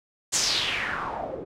white noise with low-pass filter sweep, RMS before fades -28 dBFS, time 0.32-1.45 s, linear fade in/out 20 ms, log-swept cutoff 7600 to 390 Hz, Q 3.7, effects none

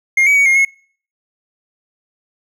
triangle tone with pitch steps, 2129 / 2272 / 2249 / 2136 / 2178 Hz, C7 / C#7 / C#7 / C7 / C#7, +30 / +42 / +24 / +35 / -31 cents, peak -7 dBFS, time 0.17-0.65 s, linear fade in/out 5 ms, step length 96 ms, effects noise-tail reverb RT60 0.5 s tail -26 dB re dry

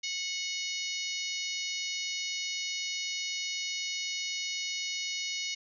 harmonic tone with a mistuned harmonic, 732 Hz, F#5, 19 cents flat, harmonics 3 / 4 / 5 / 6 / 7 / 8 / 9, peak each -38 / -39 / -40 / -41 / -41 / -42 / -43 dBFS, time 0.03-5.55 s, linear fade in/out 10 ms, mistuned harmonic 5, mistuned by +30 cents, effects none

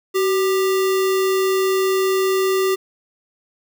sine tone with sample-and-hold, 380 Hz, F#4, 46 cents sharp, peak -15 dBFS, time 0.14-2.76 s, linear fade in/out 20 ms, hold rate 1575 Hz, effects none

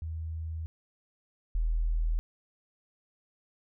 sine tone pair in turn, 80.6 / 40.44 Hz, E2 / E1, -38 / -32 cents, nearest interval octave, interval 1194 cents, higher first, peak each -33 / -25 dBFS, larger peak second, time 0.02-0.66 / 1.55-2.19 s, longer neither, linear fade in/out 0 ms, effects none

